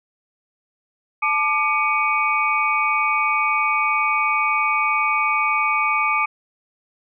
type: tone cluster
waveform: sine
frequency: 869 / 1192 / 2260 / 2490 Hz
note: A5 / D6 / C#7 / D#7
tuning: -22 / +25 / +33 / +1 cents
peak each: -25 / -20 / -22 / -25 dBFS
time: 1.22-6.26 s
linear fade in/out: 10 ms
effects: none